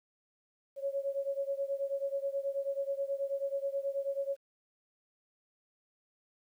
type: beating tone pair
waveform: sine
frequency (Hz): 550 / 559.3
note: C#5 / C#5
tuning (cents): -14 / +15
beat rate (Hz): 9.3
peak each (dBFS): -34 / -36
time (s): 0.76-4.37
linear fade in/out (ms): 50
effects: 11-bit